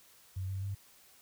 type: tone with pitch steps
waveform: sine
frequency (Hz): 94 / 96.36 / 98.79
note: F#2 / G2 / G2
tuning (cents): +28 / -29 / +14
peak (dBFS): -34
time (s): 0.36-0.75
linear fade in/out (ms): 10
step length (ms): 130
effects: white hiss -61 dBFS RMS until 1.21 s